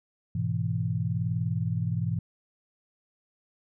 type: chord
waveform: sine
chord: E major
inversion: first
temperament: equal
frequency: 103.83 / 123.47 / 164.81 Hz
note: G#2 / B2 / E3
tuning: 0 / 0 / 0 cents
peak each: -30 dBFS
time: 0.35-2.19 s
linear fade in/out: 5 ms
effects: none